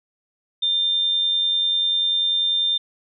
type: tone with amplitude modulation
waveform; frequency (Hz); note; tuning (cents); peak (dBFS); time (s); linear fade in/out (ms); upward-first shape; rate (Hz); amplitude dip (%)
sine; 3600; A7; +39; -16; 0.62-2.78; 10; sine; 90.2; 35
effects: none